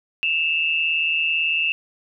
sine tone pair together, 2636 / 2794 Hz, E7 / F7, -1 / 0 cents, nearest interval minor second, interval 101 cents, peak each -20 / -23 dBFS, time 0.23-1.72 s, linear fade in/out 0 ms, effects none

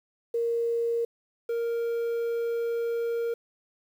sine / triangle tone pair in turn, 466.2 / 466.2 Hz, A#4 / A#4, 0 / 0 cents, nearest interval unison, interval 0 cents, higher neither, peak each -24 dBFS, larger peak neither, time 0.34-1.05 / 1.49-3.34 s, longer second, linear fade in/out 5 ms, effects 9-bit

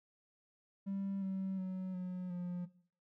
triangle tone with pitch steps, 196 / 191.19 / 186.5 / 181.93 / 177.46 Hz, G3 / G3 / F#3 / F#3 / F3, 0 / -43 / +14 / -29 / +28 cents, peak -34 dBFS, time 0.86-2.66 s, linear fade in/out 20 ms, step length 360 ms, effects noise-tail reverb RT60 0.5 s tail -17 dB re dry + tanh soft clip ceiling -30 dBFS

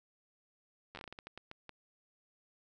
slowing click train, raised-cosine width 0.3 ms, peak -30 dBFS, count 13, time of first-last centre 0.95-1.693 s, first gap 10 ms, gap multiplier 1.3, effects none

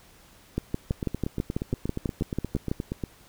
two click trains, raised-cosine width 3 ms, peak -16 / -13 dBFS, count 19 / 14, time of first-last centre 0.91-3.038 / 0.58-2.715 s, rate 8.46 / 6.09 Hz, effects pink hiss -55 dBFS RMS until 3.28 s

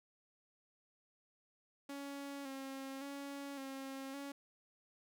sawtooth tone with vibrato, 274.8 Hz, C#4, 15 cents flat, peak -40 dBFS, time 1.89-4.32 s, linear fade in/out 5 ms, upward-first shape square, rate 0.89 Hz, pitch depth 34 cents each way, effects none

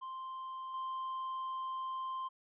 triangle tone with level steps, 1046.5 Hz, C6, in tune, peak -39 / -35 dBFS, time 0.01-2.29 s, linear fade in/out 20 ms, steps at 0.74 s, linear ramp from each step 2 ms, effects resampled to 8000 Hz

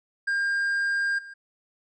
triangle tone with level steps, 1605 Hz, G6, 40 cents sharp, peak -21 / -38 dBFS, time 0.27-1.34 s, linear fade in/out 10 ms, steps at 1.18 s, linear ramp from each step 10 ms, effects resampled to 22050 Hz

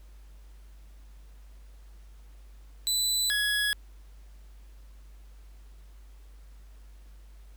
25% pulse tone pair in turn, 3988 / 1676.7 Hz, B7 / G#6, +16 / +16 cents, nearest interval octave + minor third, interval 1500 cents, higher first, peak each -21 dBFS, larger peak neither, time 2.87-3.3 / 3.3-3.73 s, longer neither, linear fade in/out 0 ms, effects added 50 Hz sine -47 dBFS peak until 7.56 s + pink hiss -64 dBFS RMS until 7.56 s

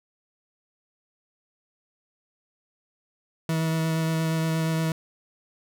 40% pulse tone with vibrato, 161.3 Hz, E3, 37 cents flat, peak -22 dBFS, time 3.49-4.92 s, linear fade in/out 2 ms, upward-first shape sine, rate 8.5 Hz, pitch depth 12 cents each way, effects none

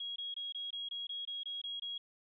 sine tone bursts, 3300 Hz, G#7, 12 cents flat, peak -38 dBFS, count 11, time 0-1.98 s, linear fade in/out 5 ms, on 160 ms, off 22 ms, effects none

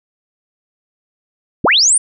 sine linear sweep, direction up, 65.41 to 9580 Hz, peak -8 dBFS, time 1.64-1.98 s, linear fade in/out 5 ms, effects none

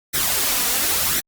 white noise with flanger, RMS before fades -20 dBFS, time 0.13-1.21 s, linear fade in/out 20 ms, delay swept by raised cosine 0.51 to 4.21 ms, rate 0.94 Hz, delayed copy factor +0.6, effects Opus 48 kbps

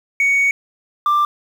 sine tone pair in turn, 2233 / 1182.9 Hz, C#7 / D6, +12 / +12 cents, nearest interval major seventh, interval 1100 cents, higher first, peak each -10 dBFS, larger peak neither, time 0.2-0.51 / 1.06-1.25 s, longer first, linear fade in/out 2 ms, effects tanh soft clip ceiling -11 dBFS + 7-bit

